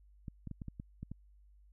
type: clicks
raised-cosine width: 5 ms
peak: -30 dBFS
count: 8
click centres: 0.282 / 0.473 / 0.513 / 0.618 / 0.683 / 0.799 / 1.03 / 1.116 s
effects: added 50 Hz sine -59 dBFS peak until 1.72 s